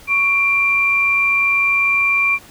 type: tone pair together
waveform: sine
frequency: 1113.8 / 2369 Hz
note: C#6 / D7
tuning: +8 / +14 cents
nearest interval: octave + minor second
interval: 1306 cents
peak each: -23 / -13 dBFS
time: 0.07-2.39 s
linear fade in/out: 50 ms
effects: pink hiss -43 dBFS RMS until 2.5 s